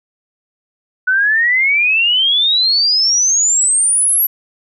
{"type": "exponential sweep", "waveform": "sine", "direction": "up", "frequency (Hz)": [1480, 11840], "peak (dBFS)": -10, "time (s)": [1.07, 4.27], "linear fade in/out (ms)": 10, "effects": []}